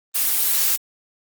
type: noise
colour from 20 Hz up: blue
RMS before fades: -19 dBFS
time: 0.14-0.77 s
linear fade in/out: 20 ms
effects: Opus 24 kbps